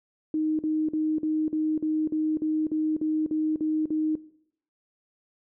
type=tone bursts; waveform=sine; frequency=311.1 Hz; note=D#4; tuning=in tune; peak=-23 dBFS; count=13; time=0.34-4.154 s; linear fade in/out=2 ms; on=250 ms; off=47 ms; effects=noise-tail reverb RT60 0.7 s tail -19 dB re dry